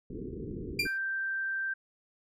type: low-pass noise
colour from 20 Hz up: white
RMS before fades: -39 dBFS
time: 0.1-0.87 s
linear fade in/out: 5 ms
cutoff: 450 Hz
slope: 96 dB/octave
type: tone with exponential decay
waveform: 30% pulse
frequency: 2381 Hz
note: D7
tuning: 23 cents sharp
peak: -21 dBFS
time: 0.79-0.98 s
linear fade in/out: 5 ms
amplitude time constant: 41 ms
type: tone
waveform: sine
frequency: 1568 Hz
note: G6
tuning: in tune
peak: -30 dBFS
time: 0.85-1.74 s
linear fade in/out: 10 ms
effects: low-pass 11000 Hz 12 dB/octave